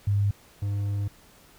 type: tone pair in turn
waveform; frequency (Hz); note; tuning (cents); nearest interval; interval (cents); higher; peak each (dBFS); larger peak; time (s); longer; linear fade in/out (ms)
sine / triangle; 101.1 / 101.1; G#2 / G#2; -46 / -46; unison; 0; neither; -20 / -23; first; 0.07-0.31 / 0.62-1.08; second; 5
effects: pink hiss -55 dBFS RMS until 1.58 s